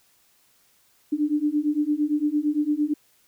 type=beating tone pair; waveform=sine; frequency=292.9 / 301.7 Hz; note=D4 / D4; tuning=-5 / +47 cents; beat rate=8.8 Hz; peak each=-24 / -23 dBFS; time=1.12-2.94 s; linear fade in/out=10 ms; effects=white hiss -62 dBFS RMS until 3.27 s